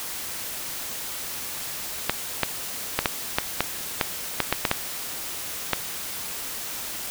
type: clicks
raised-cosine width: 0.3 ms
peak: -3 dBFS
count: 12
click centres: 2.096 / 2.433 / 2.99 / 3.058 / 3.385 / 3.606 / 4.012 / 4.403 / 4.526 / 4.652 / 4.714 / 5.733 s
effects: white hiss -33 dBFS RMS until 7.1 s